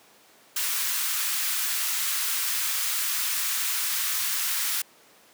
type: high-pass noise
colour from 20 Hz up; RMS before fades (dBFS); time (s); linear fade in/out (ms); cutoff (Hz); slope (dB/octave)
white; -27; 0.56-4.82; 5; 1100; 24
effects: pink hiss -55 dBFS RMS until 5.33 s + high-pass 300 Hz 12 dB/octave